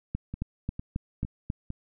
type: two click trains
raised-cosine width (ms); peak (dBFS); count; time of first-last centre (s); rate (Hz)
5; -22 / -17; 4 / 6; 0.34-1.704 / 0.15-1.501; 2.2 / 3.7
effects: none